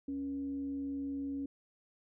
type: tone with frequency modulation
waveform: sine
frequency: 277.2 Hz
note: C#4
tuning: in tune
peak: -35 dBFS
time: 0.08-1.46 s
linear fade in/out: 5 ms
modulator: 203 Hz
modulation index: 0.22
effects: none